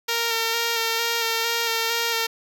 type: tone with vibrato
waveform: 5% pulse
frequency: 460 Hz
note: A#4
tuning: 23 cents flat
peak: -10 dBFS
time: 0.08-2.27 s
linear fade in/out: 10 ms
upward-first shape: square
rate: 2.2 Hz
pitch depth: 18 cents each way
effects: none